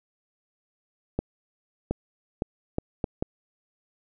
accelerating click train, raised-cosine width 2 ms, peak -12 dBFS, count 6, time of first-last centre 1.19-3.225 s, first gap 720 ms, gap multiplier 0.71, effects none

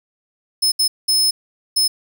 sawtooth tone bursts at uneven times, 5200 Hz, E8, 24 cents flat, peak -11 dBFS, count 4, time 0.62-0.72 / 0.79-0.88 / 1.08-1.31 / 1.76-1.88 s, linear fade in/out 10 ms, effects none

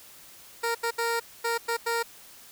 15% pulse tone bursts at uneven times, 464.6 Hz, A#4, 6 cents flat, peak -19 dBFS, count 6, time 0.63-0.75 / 0.83-0.91 / 0.98-1.2 / 1.44-1.58 / 1.68-1.77 / 1.86-2.03 s, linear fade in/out 10 ms, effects white hiss -50 dBFS RMS until 2.51 s

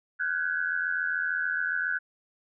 sine tone cluster, 1418 / 1505 / 1599 / 1667 Hz, F6 / F#6 / G6 / G#6, +26 / +29 / +34 / +6 cents, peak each -36 / -28 / -36 / -33 dBFS, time 0.19-1.99 s, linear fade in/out 20 ms, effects none

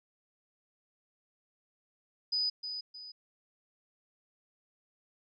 sine tone with echo, 4978 Hz, D#8, in tune, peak -28 dBFS, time 2.32-2.5 s, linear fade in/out 10 ms, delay 310 ms, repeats 2, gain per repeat -8 dB, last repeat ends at 3.12 s, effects none

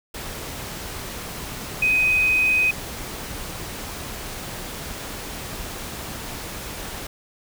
sine tone in noise, 2510 Hz, D#7, 15 cents sharp, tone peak -16 dBFS, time 1.82-2.71 s, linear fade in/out 5 ms, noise pink, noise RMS -33 dBFS, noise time 0.14-7.07 s, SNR +14 dB, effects none

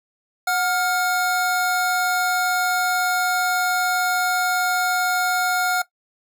square tone pair together, 733 / 1406.3 Hz, F#5 / F6, -16 / +12 cents, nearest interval major seventh, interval 1128 cents, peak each -22 dBFS, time 0.47-5.82 s, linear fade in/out 5 ms, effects noise-tail reverb RT60 0.1 s tail -17 dB re dry

